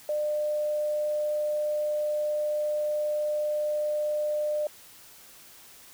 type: tone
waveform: sine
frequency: 600 Hz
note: D5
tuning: 37 cents sharp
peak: -25 dBFS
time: 0.09-4.67 s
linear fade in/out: 2 ms
effects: white hiss -51 dBFS RMS until 5.93 s